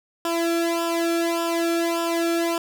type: tone with flanger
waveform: sawtooth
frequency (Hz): 336.2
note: E4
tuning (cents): +34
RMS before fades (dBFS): -23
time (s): 0.25-2.58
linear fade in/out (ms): 2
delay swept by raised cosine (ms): 0.47 to 1.05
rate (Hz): 1.7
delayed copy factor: -0.9
effects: none